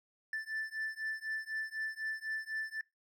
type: beating tone pair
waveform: triangle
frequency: 1760 / 1764 Hz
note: A6 / A6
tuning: 0 / +4 cents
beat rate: 4 Hz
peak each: -38 / -38 dBFS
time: 0.33-2.81 s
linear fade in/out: 2 ms
effects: noise-tail reverb RT60 0.2 s tail -23 dB re dry